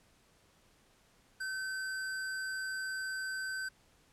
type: tone with sample-and-hold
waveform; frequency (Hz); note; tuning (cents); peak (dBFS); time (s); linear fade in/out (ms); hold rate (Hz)
sine; 1533; G6; -39; -35; 1.4-3.69; 10; 6300
effects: pink hiss -67 dBFS RMS until 4.12 s + low-pass 11000 Hz 12 dB/octave